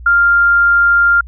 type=tone; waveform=sine; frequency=1396.9 Hz; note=F6; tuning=in tune; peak=-7 dBFS; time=0.06-1.21 s; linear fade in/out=5 ms; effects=added 60 Hz sine -29 dBFS peak until 1.27 s